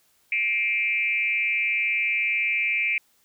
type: tone with frequency modulation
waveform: sine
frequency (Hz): 2349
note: D7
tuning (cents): 0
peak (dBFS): -21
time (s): 0.32-2.98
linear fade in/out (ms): 2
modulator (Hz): 218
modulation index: 0.91
effects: white hiss -64 dBFS RMS until 3.24 s